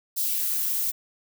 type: noise with high-pass filter sweep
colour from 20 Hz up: violet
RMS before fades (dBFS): -26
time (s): 0.16-0.92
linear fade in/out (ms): 20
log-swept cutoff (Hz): 4600 to 260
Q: 1.6
effects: none